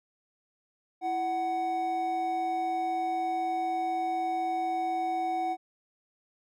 triangle tone pair together, 332.8 / 746 Hz, E4 / F#5, +17 / +14 cents, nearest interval octave + major second, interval 1397 cents, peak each -34 / -26 dBFS, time 1.01-5.57 s, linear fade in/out 50 ms, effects none

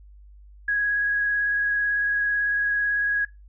sine tone with vibrato, 1660 Hz, G#6, 1 cent flat, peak -20 dBFS, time 0.68-3.25 s, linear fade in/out 5 ms, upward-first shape sine, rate 18 Hz, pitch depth 12 cents each way, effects noise-tail reverb RT60 0.2 s tail -19 dB re dry + added 50 Hz sine -45 dBFS peak until 3.48 s

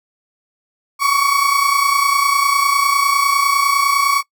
35% pulse tone pair together, 1109 / 1138.9 Hz, C#6 / C#6, 0 / +46 cents, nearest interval unison, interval 46 cents, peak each -14 dBFS, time 0.99-4.23 s, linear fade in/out 50 ms, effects noise-tail reverb RT60 0.1 s tail -23 dB re dry

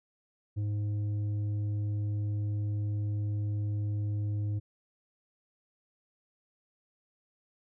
sine tone with tanh clipping, 103.83 Hz, G#2, in tune, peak -30 dBFS, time 0.56-4.6 s, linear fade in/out 20 ms, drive 6 dB, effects none

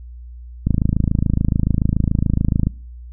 click train, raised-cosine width 5 ms, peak -4 dBFS, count 55, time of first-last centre 0.67-2.67 s, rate 27 Hz, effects noise-tail reverb RT60 0.5 s tail -25 dB re dry + added 60 Hz sine -33 dBFS peak until 3.12 s

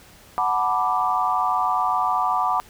sine chord, B minor seventh, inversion second, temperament equal, 740 / 880 / 987.8 / 1174.7 Hz, F#5 / A5 / B5 / D6, 0 / 0 / 0 / 0 cents, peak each -24 / -27 / -24 / -23 dBFS, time 0.38-2.6 s, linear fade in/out 0 ms, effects pink hiss -49 dBFS RMS until 2.69 s

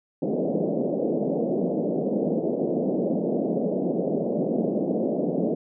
pink band-pass noise, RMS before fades -25 dBFS, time 0.22-5.55 s, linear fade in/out 5 ms, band 170 to 630 Hz, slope 48 dB/octave, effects none

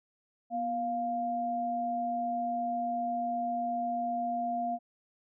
sine tone pair together, 242.7 / 700 Hz, B3 / F5, -30 / +4 cents, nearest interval octave + tritone, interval 1834 cents, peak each -37 / -30 dBFS, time 0.5-4.79 s, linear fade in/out 50 ms, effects none

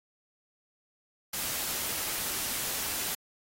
white noise, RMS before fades -33 dBFS, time 1.33-3.15 s, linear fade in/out 5 ms, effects AAC 48 kbps

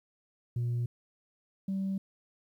sine tone pair in turn, 120 / 193.2 Hz, B2 / G3, -49 / -25 cents, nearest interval minor sixth, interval 824 cents, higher second, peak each -26 / -28 dBFS, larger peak first, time 0.56-0.86 / 1.68-1.98 s, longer neither, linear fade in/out 5 ms, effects tanh soft clip ceiling -27 dBFS + 11-bit

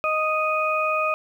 harmonic tone, 622.3 Hz, D#5, in tune, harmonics 1 / 2 / 4, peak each -25 / -23 / -26 dBFS, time 0.04-1.14 s, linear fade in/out 0 ms, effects 9-bit

